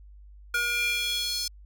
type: tone with high-pass filter sweep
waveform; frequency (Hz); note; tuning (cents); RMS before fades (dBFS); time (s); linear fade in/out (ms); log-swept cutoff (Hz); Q
square; 477.5; A#4; +42; -28; 0.54-1.48; 5; 1600 to 5000; 3.6
effects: added 50 Hz sine -46 dBFS peak until 1.65 s